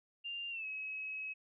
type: tone with pitch glide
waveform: sine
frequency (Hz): 2793 to 2561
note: F7 to D#7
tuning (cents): -1 to +49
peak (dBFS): -39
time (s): 0.24-1.34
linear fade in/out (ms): 20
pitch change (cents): -150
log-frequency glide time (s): 0.5-0.66
effects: none